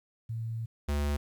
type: tone pair in turn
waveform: sine / square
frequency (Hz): 113.5 / 72.58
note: A#2 / D2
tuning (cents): -46 / -20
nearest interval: minor sixth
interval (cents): 774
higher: first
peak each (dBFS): -32 / -28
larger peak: second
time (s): 0.29-0.66 / 0.88-1.17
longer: first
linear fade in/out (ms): 10
effects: 11-bit